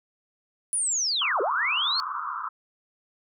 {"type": "linear two-way sweep", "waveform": "sine", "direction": "down then up", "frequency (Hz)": [10000, 356.3, 4454], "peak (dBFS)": -23, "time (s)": [0.73, 2], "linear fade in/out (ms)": 0, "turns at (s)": 1.41}
{"type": "band-pass noise", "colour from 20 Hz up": "pink", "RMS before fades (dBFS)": -32, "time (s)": [1.21, 2.49], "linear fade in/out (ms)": 10, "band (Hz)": [1000, 1400], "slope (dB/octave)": 96}
{"effects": []}